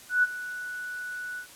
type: tone with ADSR envelope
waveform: sine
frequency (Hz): 1479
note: F#6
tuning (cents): -1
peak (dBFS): -17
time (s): 0.09-1.47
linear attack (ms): 140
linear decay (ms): 30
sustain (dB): -16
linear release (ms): 92
effects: white hiss -49 dBFS RMS until 1.55 s + low-pass 12000 Hz 12 dB/octave